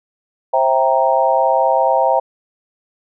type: chord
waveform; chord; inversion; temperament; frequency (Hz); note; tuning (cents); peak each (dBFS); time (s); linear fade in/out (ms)
sine; C dominant seventh; none; equal with one note detuned; 529.6 / 659.3 / 784 / 932.3; C5 / E5 / G5 / Bb5; +21 / 0 / 0 / 0; -17; 0.53-2.2; 10
effects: none